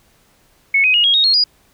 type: tone with pitch steps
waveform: sine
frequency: 2202 / 2515 / 2872 / 3280 / 3746 / 4279 / 4887 Hz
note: C#7 / D#7 / F7 / G#7 / A#7 / C8 / D#8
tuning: -12 / +18 / +48 / -22 / +8 / +38 / -32 cents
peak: -10 dBFS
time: 0.74-1.44 s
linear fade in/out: 5 ms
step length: 100 ms
effects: pink hiss -55 dBFS RMS until 1.73 s